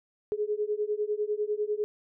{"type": "beating tone pair", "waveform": "sine", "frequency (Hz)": [415.3, 425.3], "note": ["G#4", "G#4"], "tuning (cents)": [0, 41], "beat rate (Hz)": 10, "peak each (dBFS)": -30, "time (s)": [0.32, 1.84], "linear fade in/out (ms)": 0, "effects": []}